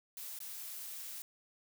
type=noise with dropouts; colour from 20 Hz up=blue; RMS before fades=-45 dBFS; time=0.17-1.22 s; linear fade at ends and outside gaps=1 ms; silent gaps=0.389-0.403 s; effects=none